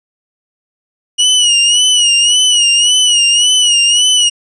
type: tone with vibrato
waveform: sawtooth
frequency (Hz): 2905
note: F#7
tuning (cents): -32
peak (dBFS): -4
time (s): 1.18-4.3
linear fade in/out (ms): 20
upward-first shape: sine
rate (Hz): 1.8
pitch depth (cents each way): 69
effects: resampled to 22050 Hz